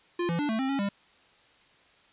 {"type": "tone with pitch steps", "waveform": "square", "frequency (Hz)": [349.2, 169.1, 293.1, 221.3, 265.7, 274.9, 200.1], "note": ["F4", "E3", "D4", "A3", "C4", "C#4", "G3"], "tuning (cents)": [0, 44, -3, 10, 27, -14, 36], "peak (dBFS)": -27, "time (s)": [0.19, 0.89], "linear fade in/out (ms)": 5, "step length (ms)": 100, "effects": ["white hiss -60 dBFS RMS until 2.12 s", "resampled to 8000 Hz"]}